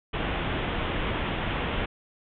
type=low-pass noise; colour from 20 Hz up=pink; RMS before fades=-29 dBFS; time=0.13-1.86 s; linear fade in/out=10 ms; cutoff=3500 Hz; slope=96 dB/octave; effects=none